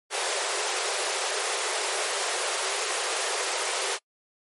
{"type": "high-pass noise", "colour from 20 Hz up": "pink", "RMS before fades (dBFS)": -28, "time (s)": [0.1, 3.99], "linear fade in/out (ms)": 50, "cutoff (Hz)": 370, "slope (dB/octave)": 96, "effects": ["noise-tail reverb RT60 0.1 s tail -26 dB re dry", "MP3 48 kbps"]}